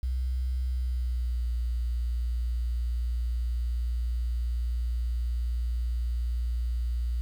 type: tone with pitch glide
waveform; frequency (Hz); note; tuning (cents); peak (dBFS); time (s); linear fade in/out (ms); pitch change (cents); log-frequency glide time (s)
sine; 63.3 to 59.4; B1 to A#1; +43 to +33; -26; 0.03-7.21; 0; -110; 0.62-1.48
effects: 9-bit